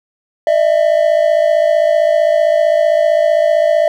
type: tone pair together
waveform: triangle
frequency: 603.5 / 659 Hz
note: D5 / E5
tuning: +47 / -1 cents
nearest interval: major second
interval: 152 cents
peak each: -10 dBFS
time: 0.47-3.88 s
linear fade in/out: 2 ms
effects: none